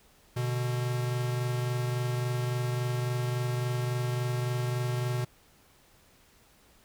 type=tone pair together; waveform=square; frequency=123.2 / 146.78 Hz; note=B2 / D3; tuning=-4 / -1 cents; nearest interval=minor third; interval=303 cents; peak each=-29 / -38 dBFS; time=0.36-5.25 s; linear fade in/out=10 ms; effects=pink hiss -61 dBFS RMS until 6.84 s